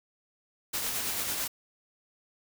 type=noise with tremolo; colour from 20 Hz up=white; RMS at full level=-31 dBFS; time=0.73-1.48 s; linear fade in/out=10 ms; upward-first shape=sine; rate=9.1 Hz; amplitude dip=30%; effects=none